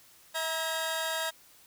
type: tone cluster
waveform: sawtooth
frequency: 647 / 950 / 1624 / 3730 Hz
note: E5 / A#5 / G#6 / A#7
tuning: -32 / +33 / -39 / 0 cents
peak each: -31 / -33 / -32 / -34 dBFS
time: 0.34-1.31 s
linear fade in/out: 20 ms
effects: white hiss -58 dBFS RMS until 1.66 s